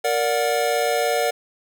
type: chord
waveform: square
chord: Bb augmented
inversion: none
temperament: just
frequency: 466.2 / 582.7 / 728.4 Hz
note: Bb4 / D5 / F#5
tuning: 0 / -14 / -27 cents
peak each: -24 dBFS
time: 0.04-1.31 s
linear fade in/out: 10 ms
effects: none